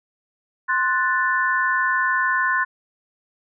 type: chord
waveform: sine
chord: F# diminished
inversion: second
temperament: equal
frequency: 1046.5 / 1480 / 1760 Hz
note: C6 / F#6 / A6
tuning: 0 / 0 / 0 cents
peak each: -22 dBFS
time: 0.68-2.65 s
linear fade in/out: 20 ms
effects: none